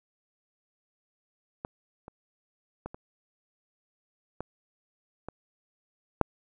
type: clicks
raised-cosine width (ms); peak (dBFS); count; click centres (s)
1; -20 / -29 / -22 / -27 / -20 / -23 / -6; 7; 1.649 / 2.081 / 2.86 / 2.945 / 4.406 / 5.286 / 6.213
effects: none